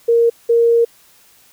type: tone bursts at uneven times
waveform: sine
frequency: 466.2 Hz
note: A#4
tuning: in tune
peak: -9 dBFS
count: 2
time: 0.08-0.3 / 0.49-0.85 s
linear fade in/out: 10 ms
effects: white hiss -50 dBFS RMS until 1.52 s